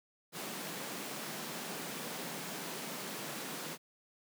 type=high-pass noise; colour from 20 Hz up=pink; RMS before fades=-42 dBFS; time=0.32-3.78 s; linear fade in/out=50 ms; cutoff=150 Hz; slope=48 dB/octave; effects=none